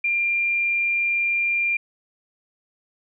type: tone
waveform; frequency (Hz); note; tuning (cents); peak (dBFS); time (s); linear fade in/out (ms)
sine; 2389; D7; +29; -19; 0.04-1.77; 5
effects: none